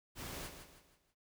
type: noise with echo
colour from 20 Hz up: pink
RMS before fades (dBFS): -45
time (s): 0.15-0.51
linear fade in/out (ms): 50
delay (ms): 160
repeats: 4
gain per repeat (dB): -8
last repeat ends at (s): 1.15
effects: none